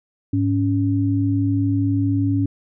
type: tone pair together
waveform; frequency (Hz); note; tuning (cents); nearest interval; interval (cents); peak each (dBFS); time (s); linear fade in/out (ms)
sine; 104.1 / 279.6; G#2 / C#4; +5 / +15; octave + perfect fourth; 1710; -19; 0.33-2.46; 5
effects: none